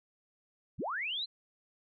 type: linear sweep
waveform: sine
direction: up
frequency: 43.65 to 4186 Hz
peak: -33 dBFS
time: 0.78-1.26 s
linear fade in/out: 20 ms
effects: none